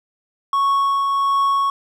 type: tone with tremolo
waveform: triangle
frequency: 1107 Hz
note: C#6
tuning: 3 cents flat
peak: -12 dBFS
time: 0.53-1.7 s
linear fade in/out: 2 ms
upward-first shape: triangle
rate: 1.4 Hz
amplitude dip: 30%
effects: none